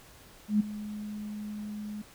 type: tone with ADSR envelope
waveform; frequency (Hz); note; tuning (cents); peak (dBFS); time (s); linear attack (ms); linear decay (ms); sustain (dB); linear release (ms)
sine; 210; G#3; +19; -19; 0.48-2.02; 120; 13; -16; 6
effects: pink hiss -54 dBFS RMS until 2.14 s